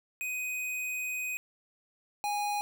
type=tone pair in turn; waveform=square; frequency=2500 / 824.5 Hz; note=D#7 / G#5; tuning=+8 / -13 cents; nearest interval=octave + perfect fifth; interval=1921 cents; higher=first; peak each=-33 / -30 dBFS; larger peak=second; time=0.21-1.37 / 2.24-2.61 s; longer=first; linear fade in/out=0 ms; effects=none